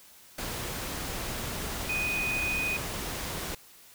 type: tone in noise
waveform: sine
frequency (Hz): 2489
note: D#7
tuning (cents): 0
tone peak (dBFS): -28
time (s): 1.89-2.77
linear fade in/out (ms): 5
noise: pink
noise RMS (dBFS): -35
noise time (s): 0.38-3.55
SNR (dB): +4
effects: white hiss -54 dBFS RMS until 3.94 s